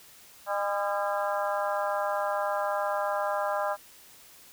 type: harmonic tone with a mistuned harmonic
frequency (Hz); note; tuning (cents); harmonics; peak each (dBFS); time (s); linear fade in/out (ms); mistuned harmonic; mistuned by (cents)
202.6; G#3; -43; 3 / 4 / 5 / 6 / 7 / 8; -30 / -32 / -34 / -36 / -37 / -38; 0.46-3.77; 50; 7; -68
effects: white hiss -53 dBFS RMS until 4.52 s